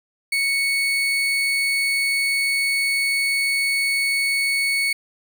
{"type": "tone", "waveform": "35% pulse", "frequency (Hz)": 2217, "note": "C#7", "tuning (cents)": 0, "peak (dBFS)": -17, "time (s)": [0.32, 4.93], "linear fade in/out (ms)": 5, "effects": []}